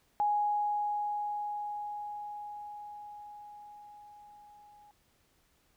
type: tone with level ramp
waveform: sine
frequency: 830.6 Hz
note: G#5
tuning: in tune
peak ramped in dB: -25 to -55 dBFS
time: 0.2-4.91 s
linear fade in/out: 0 ms
effects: pink hiss -70 dBFS RMS until 5.76 s